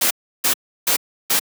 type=noise bursts; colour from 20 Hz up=white; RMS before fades=-17 dBFS; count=4; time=0.01-1.396 s; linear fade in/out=10 ms; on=99 ms; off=330 ms; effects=high-pass 200 Hz 12 dB/octave